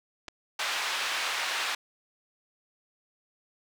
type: clicks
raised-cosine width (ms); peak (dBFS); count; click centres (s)
0.2; -22 / -24; 2; 0.282 / 0.285
type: band-pass noise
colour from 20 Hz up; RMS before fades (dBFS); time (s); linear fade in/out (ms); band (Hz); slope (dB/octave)
white; -31; 0.59-1.75; 5; 830 to 3300; 12
effects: none